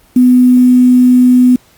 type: tone with quantisation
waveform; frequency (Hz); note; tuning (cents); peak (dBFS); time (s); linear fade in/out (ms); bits
sine; 250; B3; +21; -3; 0.16-1.56; 5; 5
effects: pink hiss -47 dBFS RMS until 1.77 s + Opus 24 kbps